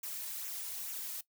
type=noise with flanger; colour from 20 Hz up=blue; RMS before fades=-41 dBFS; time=0.03-1.21 s; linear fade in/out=5 ms; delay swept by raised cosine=0.21 to 2.61 ms; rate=2.3 Hz; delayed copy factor=-0.6; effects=noise-tail reverb RT60 0.1 s tail -18 dB re dry